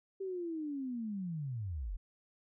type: linear sweep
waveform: sine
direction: down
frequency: 392 to 35.95 Hz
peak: -36 dBFS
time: 0.2-1.97 s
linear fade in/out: 10 ms
effects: none